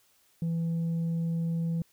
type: tone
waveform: sine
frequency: 166.2 Hz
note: E3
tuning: 15 cents sharp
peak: -24 dBFS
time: 0.42-1.82 s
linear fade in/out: 2 ms
effects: tanh soft clip ceiling -26 dBFS + white hiss -66 dBFS RMS until 1.92 s